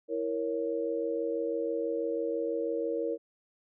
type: chord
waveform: sine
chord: A# diminished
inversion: second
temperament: equal with one note detuned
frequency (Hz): 329.6 / 468.3 / 554.4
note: E4 / A#4 / C#5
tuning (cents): 0 / +8 / 0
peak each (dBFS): -35 / -31 / -35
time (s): 0.08-3.18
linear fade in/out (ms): 50
effects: none